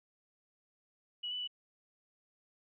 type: tone with pitch steps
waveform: sine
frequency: 2929 / 2984 / 2959 Hz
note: F#7 / F#7 / F#7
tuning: -18 / +14 / -1 cents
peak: -36 dBFS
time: 1.23-1.476 s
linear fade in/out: 10 ms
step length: 82 ms
effects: none